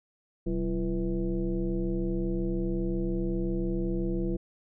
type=tone with frequency modulation; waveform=sine; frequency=185.8 Hz; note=F#3; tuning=7 cents sharp; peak=-26 dBFS; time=0.46-4.37 s; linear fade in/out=10 ms; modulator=153 Hz; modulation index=1.5; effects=none